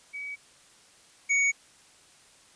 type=tone pair in turn; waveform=sine / square; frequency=2272 / 2236 Hz; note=C#7 / C#7; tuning=+42 / +14 cents; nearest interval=unison; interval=28 cents; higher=first; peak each=-34 / -22 dBFS; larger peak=second; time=0.13-0.36 / 1.29-1.52 s; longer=neither; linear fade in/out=20 ms; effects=white hiss -57 dBFS RMS until 2.55 s + resampled to 22050 Hz